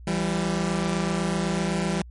sawtooth tone pair together, 167.8 / 195.67 Hz, E3 / G3, +31 / -3 cents, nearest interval minor third, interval 266 cents, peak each -22 dBFS, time 0.07-2.02 s, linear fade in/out 5 ms, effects added 60 Hz sine -40 dBFS peak until 2.1 s + MP3 48 kbps

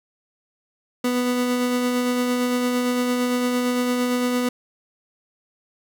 30% pulse tone with tremolo, 247.3 Hz, B3, 3 cents sharp, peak -16 dBFS, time 1.04-4.49 s, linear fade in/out 5 ms, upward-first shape sine, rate 8.8 Hz, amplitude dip 25%, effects none

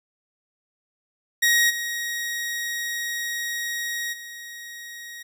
sawtooth tone with level steps, 1887 Hz, A#6, 21 cents sharp, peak -13 / -23 / -33 dBFS, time 1.42-5.23 s, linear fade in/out 10 ms, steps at 1.69 / 4.12 s, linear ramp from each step 20 ms, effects none

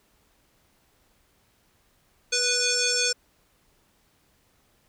sine tone with frequency modulation, 489.2 Hz, B4, 16 cents flat, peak -21 dBFS, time 2.32-3.13 s, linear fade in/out 10 ms, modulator 984 Hz, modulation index 7, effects pink hiss -65 dBFS RMS until 4.88 s

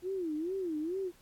sine tone with vibrato, 342.6 Hz, F4, 33 cents flat, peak -32 dBFS, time 0.02-1.12 s, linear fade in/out 50 ms, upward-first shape sine, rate 2.3 Hz, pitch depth 220 cents each way, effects pink hiss -63 dBFS RMS until 1.21 s + AAC 64 kbps

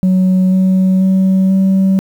sine tone with pitch steps, 185.9 / 187.73 / 189.59 / 191.46 Hz, F#3 / F#3 / F#3 / G3, +8 / +25 / +42 / -41 cents, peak -5 dBFS, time 0.03-1.99 s, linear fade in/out 0 ms, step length 490 ms, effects tanh soft clip ceiling -7 dBFS + 7-bit

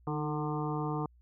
harmonic tone with a mistuned harmonic, 150 Hz, D3, 37 cents sharp, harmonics 1 / 2 / 3 / 5 / 6 / 7 / 8, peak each -34 / -37 / -39 / -41 / -42 / -42 / -43 dBFS, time 0.07-1.06 s, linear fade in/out 2 ms, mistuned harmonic 2, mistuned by +41 cents, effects added 60 Hz sine -58 dBFS peak until 1.21 s

